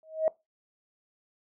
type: tone with exponential growth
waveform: sine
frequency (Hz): 634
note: D#5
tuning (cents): +32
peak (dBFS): -18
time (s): 0.03-0.28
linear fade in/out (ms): 1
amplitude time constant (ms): 54
effects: noise-tail reverb RT60 0.2 s tail -20 dB re dry + tanh soft clip ceiling -14 dBFS